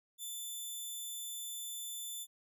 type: tone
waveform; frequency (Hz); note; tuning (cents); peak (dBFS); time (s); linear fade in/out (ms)
10% pulse; 3520; A7; 0; -33; 0.18-2.27; 50
effects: none